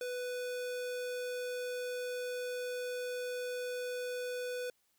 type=tone; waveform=square; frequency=496 Hz; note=B4; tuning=7 cents sharp; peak=-37 dBFS; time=0.01-4.7 s; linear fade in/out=2 ms; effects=white hiss -75 dBFS RMS until 4.98 s